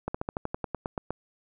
slowing click train, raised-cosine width 1 ms, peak -16 dBFS, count 12, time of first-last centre 0.08-1.106 s, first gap 65 ms, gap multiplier 1.07, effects none

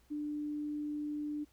sine tone, 296.9 Hz, D4, 19 cents sharp, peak -35 dBFS, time 0.1-1.45 s, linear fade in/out 20 ms, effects added 60 Hz sine -67 dBFS peak until 1.52 s + pink hiss -70 dBFS RMS until 1.52 s

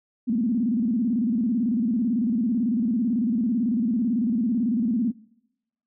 sine tone with vibrato, 231.5 Hz, A#3, 12 cents flat, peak -20 dBFS, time 0.27-5.12 s, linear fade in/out 20 ms, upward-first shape square, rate 18 Hz, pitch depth 140 cents each way, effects noise-tail reverb RT60 0.9 s tail -24 dB re dry

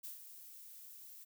violet noise with ADSR envelope, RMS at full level -45 dBFS, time 0.03-1.25 s, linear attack 18 ms, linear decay 130 ms, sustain -9 dB, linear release 19 ms, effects none

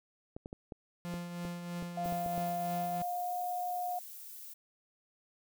clicks, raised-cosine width 2 ms, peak -29 dBFS, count 11, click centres 0.365 / 0.459 / 0.529 / 0.722 / 1.14 / 1.451 / 1.825 / 2.059 / 2.124 / 2.262 / 2.379 s
45% pulse tone with tremolo, 174.1 Hz, F3, 5 cents flat, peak -36 dBFS, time 1.05-3.02 s, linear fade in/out 0 ms, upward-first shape triangle, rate 3.1 Hz, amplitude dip 50%
sine tone with pitch glide, 696 to 717.6 Hz, F5 to F5, -6 to +47 cents, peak -33 dBFS, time 1.97-3.99 s, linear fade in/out 5 ms, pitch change +53 cents, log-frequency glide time 2.56-3.37 s
violet noise, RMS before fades -48 dBFS, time 2.04-4.54 s, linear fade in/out 10 ms
effects none

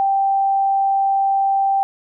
sine tone, 784 Hz, G5, in tune, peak -14 dBFS, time 0-1.83 s, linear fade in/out 0 ms, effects none

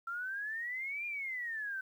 sine exponential two-way sweep, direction up then down, 1356 to 2424 to 1518 Hz, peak -36 dBFS, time 0.07-1.81 s, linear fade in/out 5 ms, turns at 1.06 s, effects 11-bit

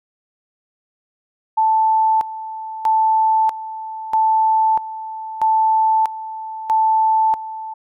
sine tone with tremolo, 880 Hz, A5, in tune, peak -12 dBFS, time 1.57-7.74 s, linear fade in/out 10 ms, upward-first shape square, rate 0.78 Hz, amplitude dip 80%, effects none

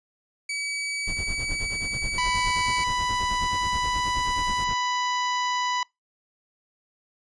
sawtooth tone, 2282 Hz, C#7, 50 cents sharp, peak -24 dBFS, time 0.49-2.84 s, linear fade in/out 5 ms
brown noise with tremolo, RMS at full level -31 dBFS, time 1.07-4.74 s, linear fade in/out 5 ms, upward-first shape sine, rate 9.4 Hz, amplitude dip 85%
harmonic tone, 991 Hz, B5, 6 cents sharp, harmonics 1 / 2 / 3 / 4 / 5 / 6 / 7, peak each -25 / -31 / -35 / -37 / -39 / -41 / -42 dBFS, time 2.18-5.83 s, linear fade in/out 2 ms
violet noise, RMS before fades -38 dBFS, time 2.35-4.64 s, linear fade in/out 0 ms
effects noise-tail reverb RT60 0.2 s tail -26 dB re dry + resampled to 22050 Hz

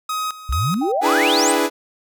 45% pulse tone with tremolo, 1261 Hz, D#6, 23 cents sharp, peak -21 dBFS, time 0.09-0.92 s, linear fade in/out 5 ms, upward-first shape square, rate 2.3 Hz, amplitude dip 80%
sine exponential sweep, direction up, 57.4 to 9000 Hz, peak -18 dBFS, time 0.49-1.52 s, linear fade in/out 5 ms
sine tone with vibrato, 783 Hz, G5, 2 cents flat, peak -22 dBFS, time 0.81-1.57 s, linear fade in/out 10 ms, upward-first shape sine, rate 6.1 Hz, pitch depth 15 cents each way
sawtooth chord, E dominant seventh, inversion third, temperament equal, 293.7 / 329.6 / 415.3 / 493.9 Hz, D4 / E4 / G#4 / B4, 0 / 0 / 0 / 0 cents, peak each -18 dBFS, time 1.01-1.7 s, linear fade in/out 50 ms
effects none

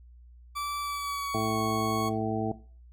40% pulse tone with pitch glide, 1160 to 1106.3 Hz, D6 to C#6, -22 to -4 cents, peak -30 dBFS, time 0.55-2.1 s, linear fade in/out 20 ms, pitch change -82 cents, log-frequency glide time 0.81-1.57 s
harmonic tone, 110 Hz, A2, in tune, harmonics 1 / 2 / 3 / 4 / 6 / 7, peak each -34 / -34 / -34 / -34 / -34 / -34 dBFS, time 1.34-2.52 s, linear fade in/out 5 ms
effects noise-tail reverb RT60 0.4 s tail -17 dB re dry + added 60 Hz sine -49 dBFS peak until 2.92 s

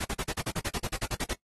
pink noise bursts, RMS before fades -32 dBFS, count 15, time 0-1.337 s, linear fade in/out 10 ms, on 49 ms, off 43 ms, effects noise-tail reverb RT60 0.1 s tail -19 dB re dry + AAC 32 kbps

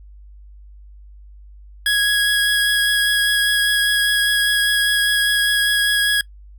25% pulse tone with vibrato, 1661.2 Hz, G#6, in tune, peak -11 dBFS, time 1.86-6.21 s, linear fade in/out 2 ms, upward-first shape triangle, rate 5 Hz, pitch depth 11 cents each way, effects noise-tail reverb RT60 0.1 s tail -22 dB re dry + added 50 Hz sine -39 dBFS peak until 6.58 s

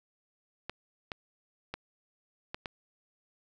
clicks, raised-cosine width 0.3 ms, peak -20 dBFS, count 5, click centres 0.696 / 1.118 / 1.74 / 2.545 / 2.658 s, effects none

